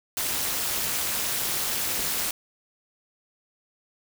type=noise with amplitude modulation; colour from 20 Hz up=white; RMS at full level=-24 dBFS; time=0.17-2.31 s; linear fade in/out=2 ms; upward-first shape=sine; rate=246 Hz; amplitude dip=80%; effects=none